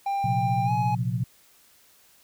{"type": "tone with pitch glide", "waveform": "triangle", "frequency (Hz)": [794, 837.8], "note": ["G5", "G#5"], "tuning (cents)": [22, 15], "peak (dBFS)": -22, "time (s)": [0.06, 0.95], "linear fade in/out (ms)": 5, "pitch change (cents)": 93, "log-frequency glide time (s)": [0.65, 0.71]}
{"type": "chord", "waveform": "sine", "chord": "Bb suspended second", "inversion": "none", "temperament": "equal with one note detuned", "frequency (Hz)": [116.54, 130.81, 177.46], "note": ["Bb2", "C3", "F3"], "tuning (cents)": [0, 0, 28], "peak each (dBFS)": [-27, -28, -31], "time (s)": [0.24, 1.24], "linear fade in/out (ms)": 5}
{"effects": ["white hiss -58 dBFS RMS until 2.23 s"]}